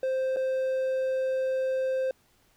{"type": "tone with dropouts", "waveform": "triangle", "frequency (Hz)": 523.3, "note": "C5", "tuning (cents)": 0, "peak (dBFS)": -23, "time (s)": [0.03, 2.11], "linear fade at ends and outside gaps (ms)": 2, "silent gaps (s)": [0.362, 0.368], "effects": ["pink hiss -65 dBFS RMS until 2.56 s"]}